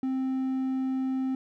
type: tone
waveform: triangle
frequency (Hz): 262.5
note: C4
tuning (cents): +6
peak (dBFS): -24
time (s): 0.03-1.35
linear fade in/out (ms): 2
effects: none